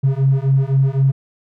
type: beating tone pair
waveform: triangle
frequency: 133.5 / 137.4 Hz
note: C3 / C#3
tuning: +35 / -15 cents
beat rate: 3.9 Hz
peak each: -12 dBFS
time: 0.03-1.12 s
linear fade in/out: 20 ms
effects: tanh soft clip ceiling -8 dBFS